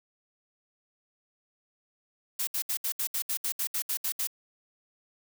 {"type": "noise bursts", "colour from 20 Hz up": "blue", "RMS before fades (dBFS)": -30, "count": 13, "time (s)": [2.39, 4.272], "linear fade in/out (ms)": 5, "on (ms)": 82, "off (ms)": 68, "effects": []}